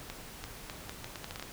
accelerating click train, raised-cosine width 0.2 ms, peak -22 dBFS, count 11, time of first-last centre 0.1-1.426 s, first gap 340 ms, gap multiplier 0.76, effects pink hiss -47 dBFS RMS until 1.52 s

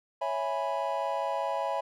triangle chord, C# minor seventh, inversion none, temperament equal, 554.4 / 659.3 / 830.6 / 987.8 Hz, C#5 / E5 / G#5 / B5, 0 / 0 / 0 / 0 cents, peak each -32 dBFS, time 0.21-1.81 s, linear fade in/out 10 ms, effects none

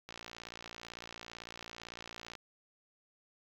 click train, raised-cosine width 0.2 ms, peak -27 dBFS, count 132, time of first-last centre 0.09-2.353 s, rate 57.9 Hz, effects low-pass 6000 Hz 12 dB/octave + 9-bit

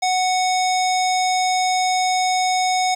square tone with low-pass filter, 740 Hz, F#5, in tune, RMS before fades -19 dBFS, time 0.02-2.95 s, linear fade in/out 10 ms, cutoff 6500 Hz, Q 2.5, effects 8-bit

